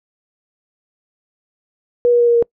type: tone with pitch steps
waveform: sine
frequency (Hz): 483.2 / 479.6 / 476 / 472.4 / 468.9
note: B4 / A#4 / A#4 / A#4 / A#4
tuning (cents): -38 / +49 / +36 / +23 / +10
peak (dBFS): -9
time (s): 2.05-2.425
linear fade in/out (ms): 0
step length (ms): 75
effects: noise-tail reverb RT60 0.1 s tail -25 dB re dry